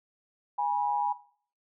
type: tone pair together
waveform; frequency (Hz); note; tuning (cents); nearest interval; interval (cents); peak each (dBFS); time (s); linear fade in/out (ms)
sine; 825.1 / 972; G#5 / B5; -12 / -28; minor third; 284; -28 / -30; 0.58-1.13; 10
effects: noise-tail reverb RT60 0.5 s tail -17 dB re dry